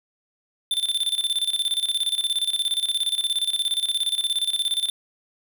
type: tone with tremolo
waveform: square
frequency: 3550 Hz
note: A7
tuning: 15 cents sharp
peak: -20 dBFS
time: 0.71-4.9 s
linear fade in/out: 2 ms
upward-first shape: square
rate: 17 Hz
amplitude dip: 75%
effects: none